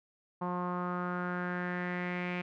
sawtooth tone with low-pass filter sweep, 178.4 Hz, F3, 37 cents sharp, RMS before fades -35 dBFS, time 0.41-2.42 s, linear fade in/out 10 ms, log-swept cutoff 1000 to 2400 Hz, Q 4.7, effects none

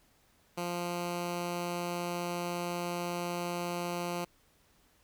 10% pulse tone, 174.61 Hz, F3, in tune, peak -25 dBFS, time 0.57-4.25 s, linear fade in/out 10 ms, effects pink hiss -67 dBFS RMS until 5.03 s

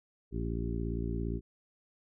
harmonic tone with a mistuned harmonic, 57.4 Hz, A#1, 26 cents flat, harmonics 1 / 2 / 3 / 4 / 5 / 6 / 7, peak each -35 / -38 / -40 / -41 / -42 / -43 / -43 dBFS, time 0.31-1.41 s, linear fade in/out 50 ms, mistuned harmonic 7, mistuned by -18 cents, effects none

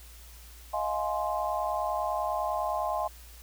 sine chord, F minor seventh, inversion third, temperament just, 628.6 / 698.5 / 838.1 / 1047.7 Hz, Eb5 / F5 / Ab5 / C6, +18 / 0 / +16 / +2 cents, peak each -33 dBFS, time 0.73-3.08 s, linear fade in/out 10 ms, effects added 58 Hz sine -48 dBFS peak until 3.42 s + white hiss -53 dBFS RMS until 3.42 s

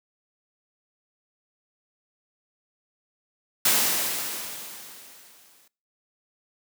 white noise with exponential decay, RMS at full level -19 dBFS, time 3.65-5.68 s, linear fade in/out 5 ms, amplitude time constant 440 ms, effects noise-tail reverb RT60 0.4 s tail -24 dB re dry + high-pass 150 Hz 12 dB/octave

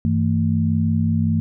sine tone cluster, 96.7 / 162.3 / 223.6 Hz, G2 / E3 / A3, -23 / -27 / +28 cents, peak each -20 / -21 / -20 dBFS, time 0.05-1.4 s, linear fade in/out 0 ms, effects none

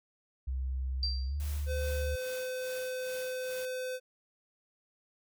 sine tone with pitch glide, 65 to 72.96 Hz, C2 to D2, -11 to -11 cents, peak -31 dBFS, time 0.47-2.16 s, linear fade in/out 10 ms, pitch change +200 cents, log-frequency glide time 1.26-1.36 s
sine tone with exponential decay, 4699 Hz, D8, in tune, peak -28 dBFS, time 1.03-1.41 s, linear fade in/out 1 ms, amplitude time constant 82 ms
white noise with tremolo, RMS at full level -47 dBFS, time 1.4-3.65 s, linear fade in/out 0 ms, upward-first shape sine, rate 2.4 Hz, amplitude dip 70%
square tone, 510 Hz, C5, 44 cents flat, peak -35 dBFS, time 1.66-4 s, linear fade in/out 50 ms
effects none

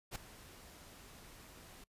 pink noise with ADSR envelope, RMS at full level -40 dBFS, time 0.11-1.84 s, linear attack 45 ms, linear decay 7 ms, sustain -16 dB, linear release 4 ms, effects noise-tail reverb RT60 0.1 s tail -24 dB re dry + resampled to 32000 Hz

